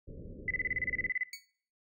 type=low-pass noise; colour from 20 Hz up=pink; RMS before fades=-46 dBFS; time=0.07-1.1 s; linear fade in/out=20 ms; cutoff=560 Hz; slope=96 dB/octave
type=tone bursts; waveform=sine; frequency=2011 Hz; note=B6; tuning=31 cents sharp; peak=-28 dBFS; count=14; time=0.48-1.234 s; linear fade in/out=2 ms; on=26 ms; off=30 ms
type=tone with exponential decay; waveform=20% pulse; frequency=2234 Hz; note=C#7; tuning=13 cents sharp; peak=-32 dBFS; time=1.33-1.45 s; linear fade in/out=2 ms; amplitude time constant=26 ms
effects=noise-tail reverb RT60 0.5 s tail -18 dB re dry